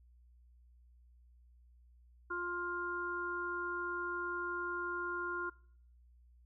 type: harmonic tone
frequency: 351.4 Hz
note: F4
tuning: 11 cents sharp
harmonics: 1 / 3 / 4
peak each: -42 / -42 / -38 dBFS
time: 2.3-5.5 s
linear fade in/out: 10 ms
effects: noise-tail reverb RT60 0.6 s tail -23 dB re dry + added 60 Hz sine -60 dBFS peak until 6.45 s